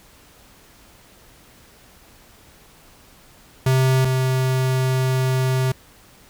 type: tone pair in turn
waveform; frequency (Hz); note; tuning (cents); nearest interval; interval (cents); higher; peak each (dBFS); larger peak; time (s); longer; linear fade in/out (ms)
square; 130.81 / 130.16; C3 / C3; 0 / -9; unison; 9; first; -15 / -18; first; 3.66-4.05 / 4.05-5.72; second; 5
effects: pink hiss -50 dBFS RMS until 6.29 s